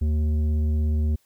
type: tone with tanh clipping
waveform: triangle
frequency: 76.4 Hz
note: D#2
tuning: 31 cents flat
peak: -21 dBFS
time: 0.01-1.16 s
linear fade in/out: 10 ms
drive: 13 dB
effects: white hiss -65 dBFS RMS until 1.25 s